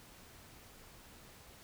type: silence
effects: pink hiss -57 dBFS RMS until 1.63 s

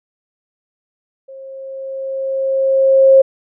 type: tone with level ramp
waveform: sine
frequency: 536 Hz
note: C5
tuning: 42 cents sharp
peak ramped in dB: -32 to -3 dBFS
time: 1.28-3.22 s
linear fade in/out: 10 ms
effects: none

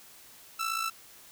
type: tone with amplitude modulation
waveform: sawtooth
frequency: 1328 Hz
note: E6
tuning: 12 cents sharp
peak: -23 dBFS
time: 0.59-0.9 s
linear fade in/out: 10 ms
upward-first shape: sine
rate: 56.1 Hz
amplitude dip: 65%
effects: white hiss -53 dBFS RMS until 1.31 s

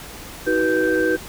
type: tone cluster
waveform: sine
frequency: 318.8 / 376.8 / 486.8 / 1562 Hz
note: D#4 / F#4 / B4 / G6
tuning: +42 / +32 / -25 / -7 cents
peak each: -21 / -22 / -20 / -22 dBFS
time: 0.46-1.17 s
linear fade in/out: 20 ms
effects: tanh soft clip ceiling -7 dBFS + pink hiss -37 dBFS RMS until 1.28 s

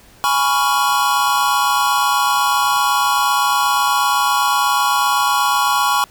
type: chord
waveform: square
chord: C# dominant seventh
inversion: second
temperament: equal with one note detuned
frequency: 830.6 / 987.8 / 1115.8 / 1396.9 Hz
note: G#5 / B5 / C#6 / E#6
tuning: 0 / 0 / +11 / 0 cents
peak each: -21 / -20 / -18 / -23 dBFS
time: 0.24-6.04 s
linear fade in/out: 0 ms
effects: pink hiss -47 dBFS RMS until 6.1 s

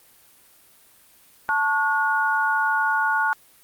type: chord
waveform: sine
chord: F# minor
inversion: first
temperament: equal with one note detuned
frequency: 880 / 1108.7 / 1447 Hz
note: A5 / C#6 / F#6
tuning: 0 / 0 / -39 cents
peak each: -23 / -27 / -21 dBFS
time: 1.49-3.33 s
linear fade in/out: 0 ms
effects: white hiss -54 dBFS RMS until 3.63 s + Opus 32 kbps

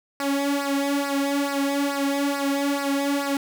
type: tone with flanger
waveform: sawtooth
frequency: 280.5 Hz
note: C#4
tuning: 21 cents sharp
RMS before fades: -24 dBFS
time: 0.2-3.37 s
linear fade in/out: 2 ms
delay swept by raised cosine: 0.29 to 2.89 ms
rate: 2.3 Hz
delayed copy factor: -0.8
effects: none

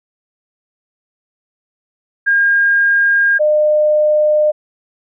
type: tone pair in turn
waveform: sine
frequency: 1616 / 605.3 Hz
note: G#6 / D#5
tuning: -48 / -48 cents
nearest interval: octave + perfect fourth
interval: 1700 cents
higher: first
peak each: -9 dBFS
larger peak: neither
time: 2.26-3.39 / 3.39-4.52 s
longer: neither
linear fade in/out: 20 ms
effects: none

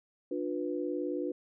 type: chord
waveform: sine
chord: B diminished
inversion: first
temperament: just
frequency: 296.3 / 355.6 / 493.9 Hz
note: D4 / F4 / B4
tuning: +15 / +31 / 0 cents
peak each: -35 / -35 / -37 dBFS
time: 0.31-1.32 s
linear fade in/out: 5 ms
effects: none

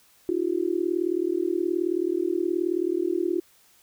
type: tone with amplitude modulation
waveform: sine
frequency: 349.2 Hz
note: F4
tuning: in tune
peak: -18 dBFS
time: 0.29-3.4 s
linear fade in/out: 0 ms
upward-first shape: sine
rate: 38.8 Hz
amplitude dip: 100%
effects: white hiss -59 dBFS RMS until 3.82 s

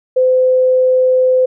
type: tone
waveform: sine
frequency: 512 Hz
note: C5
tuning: 38 cents flat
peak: -8 dBFS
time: 0.16-1.46 s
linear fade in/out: 10 ms
effects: none

